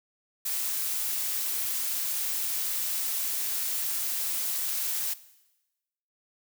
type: noise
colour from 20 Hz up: blue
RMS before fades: -30 dBFS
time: 0.45-5.14 s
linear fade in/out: 10 ms
effects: noise-tail reverb RT60 1.0 s tail -17 dB re dry